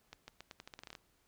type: accelerating click train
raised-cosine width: 0.2 ms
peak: -30 dBFS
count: 13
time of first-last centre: 0.13-0.952 s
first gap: 150 ms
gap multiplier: 0.84
effects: pink hiss -73 dBFS RMS until 1.27 s